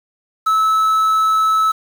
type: tone with quantisation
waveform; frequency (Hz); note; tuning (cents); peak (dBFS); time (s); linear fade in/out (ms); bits
triangle; 1302; E6; -22; -10; 0.46-1.72; 10; 6
effects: none